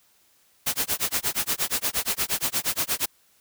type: noise with tremolo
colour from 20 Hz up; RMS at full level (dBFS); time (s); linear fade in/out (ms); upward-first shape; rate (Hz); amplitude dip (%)
white; -23; 0.66-3.06; 10; sine; 8.5; 100
effects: white hiss -62 dBFS RMS until 3.4 s